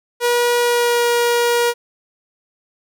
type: tone with pitch glide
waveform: sawtooth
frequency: 481.4 to 476.4 Hz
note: B4 to A#4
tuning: -44 to +38 cents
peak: -10 dBFS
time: 0.2-1.74 s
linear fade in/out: 50 ms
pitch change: -18 cents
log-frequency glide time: 0.59-1.08 s
effects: none